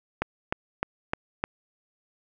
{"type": "click train", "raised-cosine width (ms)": 0.5, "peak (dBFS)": -10, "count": 5, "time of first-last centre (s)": [0.22, 1.44], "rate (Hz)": 3.28, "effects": []}